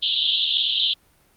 pink band-pass noise, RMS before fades -21 dBFS, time 0.02-0.94 s, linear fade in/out 10 ms, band 3000 to 3900 Hz, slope 96 dB/octave, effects pink hiss -59 dBFS RMS until 1.36 s + Opus 32 kbps

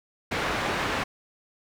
white low-pass noise, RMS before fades -28 dBFS, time 0.31-1.04 s, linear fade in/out 10 ms, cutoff 1900 Hz, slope 12 dB/octave, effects none

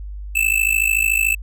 square tone with amplitude modulation, 2637 Hz, E7, in tune, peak -12 dBFS, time 0.35-1.35 s, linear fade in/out 10 ms, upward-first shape sine, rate 53.6 Hz, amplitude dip 90%, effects added 50 Hz sine -28 dBFS peak until 1.42 s

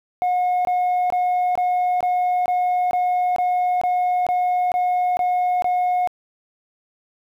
sine tone bursts, 723 Hz, F#5, 40 cents flat, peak -14 dBFS, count 13, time 0.22-6.074 s, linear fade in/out 0 ms, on 430 ms, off 22 ms, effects tanh soft clip ceiling -16 dBFS + 9-bit

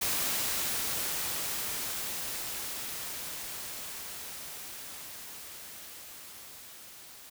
white noise with level ramp, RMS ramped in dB -30 to -50 dBFS, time 0.01-7.3 s, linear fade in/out 10 ms, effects none

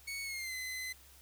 sawtooth tone with pitch glide, 2219 to 2035 Hz, C#7 to C7, +1 to -49 cents, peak -35 dBFS, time 0.07-0.93 s, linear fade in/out 10 ms, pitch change -150 cents, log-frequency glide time 0.23-0.55 s, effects added 68 Hz sine -61 dBFS peak until 1.21 s + white hiss -60 dBFS RMS until 1.21 s

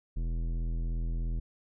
triangle tone with tanh clipping, 41.55 Hz, E1, 15 cents sharp, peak -31 dBFS, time 0.16-1.4 s, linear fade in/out 10 ms, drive 18 dB, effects none

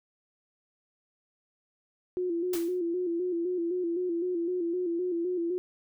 sine tone with vibrato, 350.2 Hz, F4, 5 cents sharp, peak -27 dBFS, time 2.17-5.58 s, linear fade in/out 0 ms, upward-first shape square, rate 3.9 Hz, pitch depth 61 cents each way
white noise with exponential decay, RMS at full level -34 dBFS, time 2.53-2.8 s, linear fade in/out 5 ms, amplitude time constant 57 ms
effects none

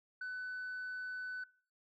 sine tone, 1500 Hz, F#6, 23 cents sharp, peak -37 dBFS, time 0.21-1.44 s, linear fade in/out 5 ms, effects noise-tail reverb RT60 0.5 s tail -25 dB re dry + tanh soft clip ceiling -38 dBFS

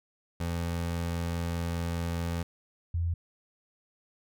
25% pulse / sine tone pair in turn, 84.9 / 84.9 Hz, F2 / F2, -48 / -48 cents, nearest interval unison, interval 0 cents, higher neither, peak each -26 dBFS, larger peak neither, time 0.4-2.43 / 2.94-3.14 s, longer first, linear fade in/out 5 ms, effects none

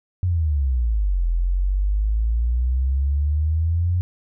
sine exponential two-way sweep, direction down then up, 92.9 to 41.96 to 90.5 Hz, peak -17 dBFS, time 0.23-4.01 s, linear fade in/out 0 ms, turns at 1.27 s, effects none

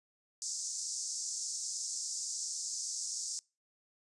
white band-pass noise, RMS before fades -39 dBFS, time 0.42-3.39 s, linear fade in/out 0 ms, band 5100 to 7900 Hz, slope 48 dB/octave, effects noise-tail reverb RT60 0.3 s tail -25 dB re dry + resampled to 24000 Hz

